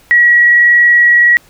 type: tone with frequency modulation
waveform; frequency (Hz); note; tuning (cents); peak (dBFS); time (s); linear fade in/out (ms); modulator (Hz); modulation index
sine; 1918; A#6; +49; -4; 0.11-1.37; 0; 21.4; 0.57
effects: pink hiss -46 dBFS RMS until 1.49 s